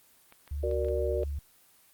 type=clicks; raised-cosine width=0.3 ms; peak=-35 dBFS; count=6; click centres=0.324 / 0.477 / 0.713 / 0.847 / 0.885 / 1.232 s
type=tone with pitch glide; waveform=sine; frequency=72 to 71.54 Hz; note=D2 to D2; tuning=-34 to -45 cents; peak=-31 dBFS; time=0.51-1.39 s; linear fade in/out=5 ms; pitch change=-11 cents; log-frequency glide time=0.87-1.04 s
type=chord; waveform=sine; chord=Gb augmented; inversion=none; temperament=equal; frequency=370 / 466.2 / 587.3 Hz; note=Gb4 / Bb4 / D5; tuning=0 / 0 / 0 cents; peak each=-32 dBFS; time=0.63-1.24 s; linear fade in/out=5 ms
effects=white hiss -61 dBFS RMS until 1.93 s + Opus 24 kbps